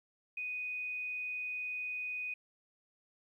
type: tone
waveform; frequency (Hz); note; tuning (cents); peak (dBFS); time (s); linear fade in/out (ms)
sine; 2489; D#7; 0; -36; 0.37-2.34; 5
effects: 12-bit